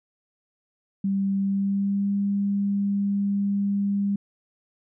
sine tone with pitch glide, 196 to 200.3 Hz, G3 to G3, 0 to +38 cents, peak -21 dBFS, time 1.04-4.16 s, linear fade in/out 5 ms, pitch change +38 cents, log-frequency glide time 1.39-2.14 s, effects none

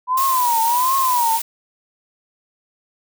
sine tone with vibrato, 987.8 Hz, B5, in tune, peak -15 dBFS, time 0.07-1.4 s, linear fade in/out 50 ms, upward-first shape triangle, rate 1.4 Hz, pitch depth 170 cents each way
blue noise, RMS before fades -24 dBFS, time 0.17-1.42 s, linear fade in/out 5 ms
effects none

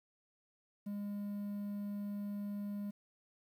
triangle tone with quantisation, 203.9 Hz, G#3, 32 cents flat, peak -36 dBFS, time 0.86-2.91 s, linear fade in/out 10 ms, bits 11, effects none

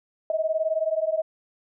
sine beating tone pair, 627 / 646 Hz, D#5 / E5, +13 / -35 cents, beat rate 19 Hz, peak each -25 / -25 dBFS, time 0.3-1.22 s, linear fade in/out 2 ms, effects none

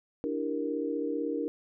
sine chord, E half-diminished seventh, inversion third, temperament equal, 293.7 / 329.6 / 392 / 466.2 Hz, D4 / E4 / G4 / Bb4, 0 / 0 / 0 / 0 cents, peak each -33 / -36 / -39 / -33 dBFS, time 0.24-1.48 s, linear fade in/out 0 ms, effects none

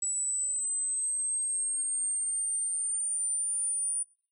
sine linear sweep, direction up, 7870 to 9410 Hz, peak -28 dBFS, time 0.02-4.03 s, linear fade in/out 5 ms, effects noise-tail reverb RT60 0.4 s tail -21 dB re dry

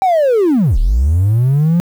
triangle linear two-way sweep, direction down then up, 784 to 32.7 to 176.9 Hz, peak -6 dBFS, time 0.02-1.8 s, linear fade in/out 0 ms, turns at 0.78 s, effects tanh soft clip ceiling -4 dBFS + 7-bit

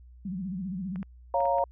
sine tone with vibrato, 186.9 Hz, F#3, 18 cents sharp, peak -31 dBFS, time 0.25-1.03 s, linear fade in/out 5 ms, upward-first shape sine, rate 15 Hz, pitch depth 140 cents each way
clicks, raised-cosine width 0.5 ms, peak -31 dBFS, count 5, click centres 0.959 / 1.029 / 1.405 / 1.455 / 1.584 s
sine chord, Bb minor, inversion first, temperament equal, 554.4 / 698.5 / 932.3 Hz, Db5 / F5 / Bb5, 0 / 0 / 0 cents, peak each -27 dBFS, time 1.34-1.64 s, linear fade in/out 2 ms
effects added 61 Hz sine -48 dBFS peak until 1.71 s

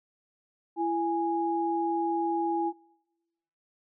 sine tone pair together, 335.7 / 828 Hz, E4 / G#5, +32 / -5 cents, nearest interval octave + major third, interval 1563 cents, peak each -28 dBFS, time 0.76-2.73 s, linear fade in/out 50 ms, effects noise-tail reverb RT60 1.0 s tail -24 dB re dry

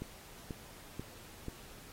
click train, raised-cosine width 3 ms, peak -26 dBFS, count 4, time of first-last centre 0.02-1.483 s, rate 2.05 Hz, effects pink hiss -54 dBFS RMS until 1.92 s + AAC 48 kbps

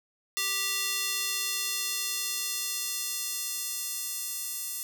square tone with high-pass filter sweep, 392.2 Hz, G4, 1 cent sharp, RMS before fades -32 dBFS, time 0.37-4.83 s, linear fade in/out 0 ms, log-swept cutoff 2800 to 8300 Hz, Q 0.77, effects none

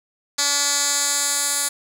10% pulse tone with band-pass filter sweep, 285.6 Hz, D4, 48 cents flat, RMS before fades -21 dBFS, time 0.38-1.69 s, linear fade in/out 10 ms, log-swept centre 6100 to 9200 Hz, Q 1.9, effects none

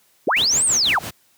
sine linear two-way sweep, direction up then down, 183.7 to 8870 to 615 Hz, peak -15 dBFS, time 0.27-0.99 s, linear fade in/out 5 ms, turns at 0.65 s
pink noise with tremolo, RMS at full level -29 dBFS, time 0.36-1.11 s, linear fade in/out 10 ms, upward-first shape sine, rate 6 Hz, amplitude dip 80%
effects white hiss -59 dBFS RMS until 1.37 s + high-pass 80 Hz 12 dB/octave

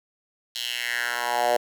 10% pulse tone with high-pass filter sweep, 120.6 Hz, B2, 41 cents flat, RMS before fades -26 dBFS, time 0.55-1.57 s, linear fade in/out 5 ms, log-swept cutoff 3700 to 580 Hz, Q 3.2, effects none

